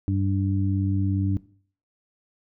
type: harmonic tone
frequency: 97.3 Hz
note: G2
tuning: 12 cents flat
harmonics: 1 / 2 / 3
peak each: -22 / -30 / -27 dBFS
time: 0.08-1.37 s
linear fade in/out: 0 ms
effects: noise-tail reverb RT60 0.5 s tail -19 dB re dry